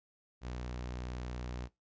sawtooth tone, 61.4 Hz, B1, 9 cents flat, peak -35 dBFS, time 0.41-1.69 s, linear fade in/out 50 ms, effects noise-tail reverb RT60 0.2 s tail -20 dB re dry + resampled to 16000 Hz

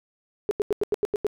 sine tone bursts, 414.2 Hz, G#4, 5 cents flat, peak -19 dBFS, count 8, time 0.49-1.267 s, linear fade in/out 0 ms, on 21 ms, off 87 ms, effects none

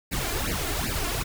pink noise with flanger, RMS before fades -28 dBFS, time 0.11-1.24 s, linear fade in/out 20 ms, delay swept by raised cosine 0.42 to 2.92 ms, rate 2.6 Hz, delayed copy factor +0.85, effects none

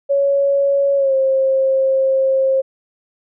sine tone with pitch glide, 558 to 533.1 Hz, C#5 to C5, +11 to +32 cents, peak -12 dBFS, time 0.09-2.62 s, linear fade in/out 20 ms, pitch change -79 cents, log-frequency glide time 0.96-1.14 s, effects none

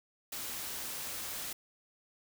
white noise, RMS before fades -40 dBFS, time 0.32-1.53 s, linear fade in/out 5 ms, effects none

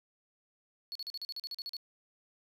triangle tone bursts, 4387 Hz, C#8, 19 cents flat, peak -36 dBFS, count 12, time 0.92-1.767 s, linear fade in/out 0 ms, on 33 ms, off 41 ms, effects none

